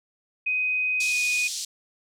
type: tone with pitch glide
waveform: sine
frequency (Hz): 2507 to 2480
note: D#7 to D#7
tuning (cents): +12 to -6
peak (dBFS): -22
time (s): 0.46-1.48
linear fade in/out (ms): 10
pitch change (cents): -18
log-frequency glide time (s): 1.08-1.16
type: band-pass noise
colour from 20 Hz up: white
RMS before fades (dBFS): -32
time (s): 1-1.65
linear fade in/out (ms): 5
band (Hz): 3700 to 7900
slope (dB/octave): 24
effects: none